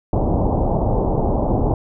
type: low-pass noise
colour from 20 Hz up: pink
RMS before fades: -18 dBFS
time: 0.13-1.74 s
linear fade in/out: 2 ms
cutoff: 900 Hz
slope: 48 dB/octave
effects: none